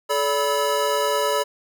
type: tone cluster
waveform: square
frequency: 430.2 / 574 / 986 / 1300 Hz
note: A4 / D5 / B5 / E6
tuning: -39 / -40 / -3 / -24 cents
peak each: -26 / -24 / -25 / -31 dBFS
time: 0.09-1.44 s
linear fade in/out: 20 ms
effects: none